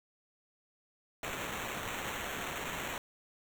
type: noise with sample-and-hold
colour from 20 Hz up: violet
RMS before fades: -39 dBFS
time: 1.23-2.98 s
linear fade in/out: 2 ms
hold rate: 4900 Hz
effects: none